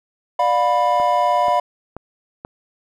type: chord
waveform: triangle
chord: B diminished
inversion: first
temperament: just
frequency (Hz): 592.7 / 711.2 / 987.8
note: D5 / F5 / B5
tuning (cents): +16 / +31 / 0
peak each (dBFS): -19 / -16 / -16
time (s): 0.39-1.6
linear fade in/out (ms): 5
type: click train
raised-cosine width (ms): 1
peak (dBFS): -17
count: 4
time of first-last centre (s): 1-2.449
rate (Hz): 2.07
effects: none